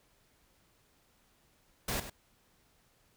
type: noise with echo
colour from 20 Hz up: pink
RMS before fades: -34 dBFS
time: 1.88-2 s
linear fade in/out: 5 ms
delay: 99 ms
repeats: 1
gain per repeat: -11 dB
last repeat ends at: 2.099 s
effects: pink hiss -69 dBFS RMS until 3.16 s